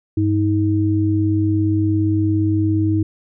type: tone pair together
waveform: sine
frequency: 99.9 / 317.2 Hz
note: G2 / D#4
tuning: +33 / +33 cents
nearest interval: octave + minor sixth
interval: 2000 cents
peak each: -17 dBFS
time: 0.17-3.03 s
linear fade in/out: 5 ms
effects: none